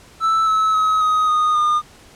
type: tone with pitch steps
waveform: triangle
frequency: 1318.5 / 1297.3 / 1276.5 / 1256.1 / 1235.9 / 1216.1 Hz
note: E6 / E6 / D#6 / D#6 / D#6 / D#6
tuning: 0 / -28 / +44 / +16 / -12 / -40 cents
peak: -12 dBFS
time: 0.2-1.82 s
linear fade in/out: 50 ms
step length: 270 ms
effects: pink hiss -46 dBFS RMS until 2.15 s + low-pass 10000 Hz 12 dB/octave

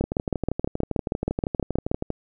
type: two click trains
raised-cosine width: 2 ms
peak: -12 / -9 dBFS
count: 27 / 13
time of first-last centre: 0.04-2.103 / 0.01-1.915 s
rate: 12.6 / 6.3 Hz
effects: none

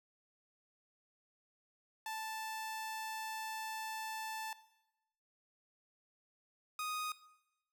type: tone pair in turn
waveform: sawtooth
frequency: 880 / 1244.5 Hz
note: A5 / D#6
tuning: 0 / 0 cents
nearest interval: tritone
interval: 600 cents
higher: second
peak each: -36 / -34 dBFS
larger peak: second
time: 2.06-4.53 / 6.79-7.12 s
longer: first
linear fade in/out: 2 ms
effects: noise-tail reverb RT60 0.9 s tail -17 dB re dry

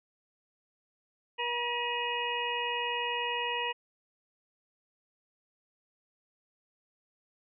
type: harmonic tone with a mistuned harmonic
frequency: 480 Hz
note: B4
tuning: 49 cents flat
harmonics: 1 / 2 / 4 / 5 / 6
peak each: -38 / -34 / -38 / -37 / -36 dBFS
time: 1.38-3.73 s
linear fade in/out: 20 ms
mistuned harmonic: 5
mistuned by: +77 cents
effects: none

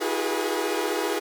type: tone cluster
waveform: sawtooth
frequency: 322.7 / 360.1 / 405.5 / 420.7 / 486.2 Hz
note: E4 / F#4 / G#4 / G#4 / B4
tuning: -37 / -47 / -41 / +22 / -27 cents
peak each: -27 dBFS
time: 0-1.2 s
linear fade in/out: 20 ms
effects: none

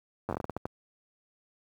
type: slowing click train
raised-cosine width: 1 ms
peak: -18 dBFS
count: 11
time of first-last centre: 0.29-0.655 s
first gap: 9 ms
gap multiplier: 1.29
effects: high-pass 60 Hz 12 dB/octave + 9-bit

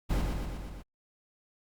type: noise with echo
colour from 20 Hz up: brown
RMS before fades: -28 dBFS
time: 0.09-0.23 s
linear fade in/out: 20 ms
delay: 120 ms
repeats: 5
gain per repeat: -3 dB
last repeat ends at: 0.83 s
effects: Opus 48 kbps

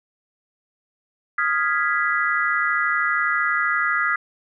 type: chord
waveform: sine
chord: F half-diminished seventh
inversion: third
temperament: equal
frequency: 1244.5 / 1396.9 / 1661.2 / 1975.5 Hz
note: Eb6 / F6 / Ab6 / Cb7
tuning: 0 / 0 / 0 / 0 cents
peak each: -24 dBFS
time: 1.38-4.16 s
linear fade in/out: 5 ms
effects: none

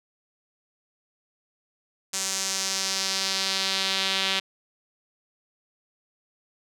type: tone with band-pass filter sweep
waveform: sawtooth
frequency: 192.1 Hz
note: G3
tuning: 35 cents flat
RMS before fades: -27 dBFS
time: 2.13-4.4 s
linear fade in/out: 10 ms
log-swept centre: 6900 to 3400 Hz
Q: 2.1
effects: none

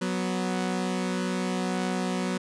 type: tone pair together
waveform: sawtooth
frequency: 184.97 / 246.9 Hz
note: F#3 / B3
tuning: 0 / 0 cents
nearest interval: perfect fourth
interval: 500 cents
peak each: -24 / -27 dBFS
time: 0.01-2.38 s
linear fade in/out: 10 ms
effects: resampled to 22050 Hz

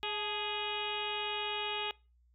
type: harmonic tone with a mistuned harmonic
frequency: 415.3 Hz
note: G#4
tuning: in tune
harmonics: 1 / 2 / 3 / 4 / 5 / 6 / 7 / 8 / 9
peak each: -42 / -40 / -45 / -47 / -49 / -41 / -41 / -42 / -46 dBFS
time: 0.03-1.91 s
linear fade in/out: 0 ms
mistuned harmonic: 2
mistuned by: +49 cents
effects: noise-tail reverb RT60 0.3 s tail -23 dB re dry + added 60 Hz sine -64 dBFS peak until 2.34 s

